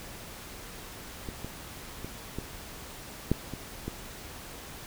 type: clicks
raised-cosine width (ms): 3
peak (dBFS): -22 / -23 / -24 / -20 / -10 / -23 / -20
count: 7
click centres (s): 1.288 / 1.446 / 2.046 / 2.386 / 3.316 / 3.537 / 3.88
effects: pink hiss -44 dBFS RMS until 4.86 s